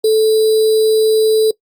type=tone with sample-and-hold; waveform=sine; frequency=437.7 Hz; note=A4; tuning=9 cents flat; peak=-8 dBFS; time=0.04-1.51 s; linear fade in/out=5 ms; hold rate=4410 Hz; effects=noise-tail reverb RT60 0.1 s tail -21 dB re dry + Opus 48 kbps